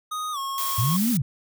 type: tone with pitch glide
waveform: square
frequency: 1244.5 to 1089.7 Hz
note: D#6 to C#6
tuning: 0 to -30 cents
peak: -28 dBFS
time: 0.11-0.97 s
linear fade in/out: 10 ms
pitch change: -230 cents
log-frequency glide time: 0.32-0.38 s
type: noise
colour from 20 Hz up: blue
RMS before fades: -29 dBFS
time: 0.58-1.17 s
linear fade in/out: 0 ms
type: linear two-way sweep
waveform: sine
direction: up then down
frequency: 101.1 to 251.7 to 113.3 Hz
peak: -20 dBFS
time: 0.78-1.22 s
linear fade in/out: 5 ms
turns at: 1.11 s
effects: none